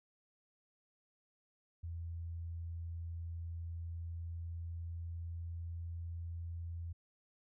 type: tone with pitch glide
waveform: sine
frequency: 84 to 84.54 Hz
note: E2 to E2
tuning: +33 to +44 cents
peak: -40 dBFS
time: 1.83-6.93 s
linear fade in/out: 10 ms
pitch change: +11 cents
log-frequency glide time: 3.69-5.94 s
effects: none